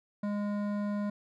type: tone with hard clipping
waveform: sine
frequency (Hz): 205.6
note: G#3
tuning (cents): -17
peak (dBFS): -32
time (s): 0.23-1.1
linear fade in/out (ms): 5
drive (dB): 13
effects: none